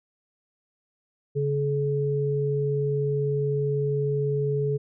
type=tone pair together; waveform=sine; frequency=140.95 / 426.8 Hz; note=C#3 / G#4; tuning=+29 / +47 cents; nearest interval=octave + perfect fifth; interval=1918 cents; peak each=-25 dBFS; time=1.35-4.78 s; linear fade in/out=20 ms; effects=none